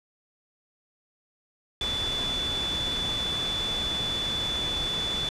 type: tone in noise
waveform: sine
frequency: 3477 Hz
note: A7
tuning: 21 cents flat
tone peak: -27 dBFS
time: 1.81-5.29 s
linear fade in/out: 2 ms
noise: pink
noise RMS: -34 dBFS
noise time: 1.81-5.29 s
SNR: +4 dB
effects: low-pass 7000 Hz 12 dB/octave